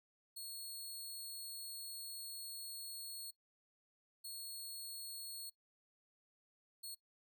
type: tone bursts at uneven times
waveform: 15% pulse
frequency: 4331 Hz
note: C#8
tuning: 41 cents flat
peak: -39 dBFS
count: 3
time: 0.36-3.31 / 4.24-5.5 / 6.83-6.95 s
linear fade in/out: 10 ms
effects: noise-tail reverb RT60 0.1 s tail -18 dB re dry